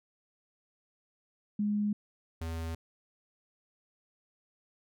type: tone pair in turn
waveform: sine / square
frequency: 207.7 / 82.02 Hz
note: G#3 / E2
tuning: 0 / -8 cents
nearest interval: octave + major third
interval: 1608 cents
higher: first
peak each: -27 / -35 dBFS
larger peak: first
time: 1.59-1.93 / 2.41-2.75 s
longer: neither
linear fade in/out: 5 ms
effects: none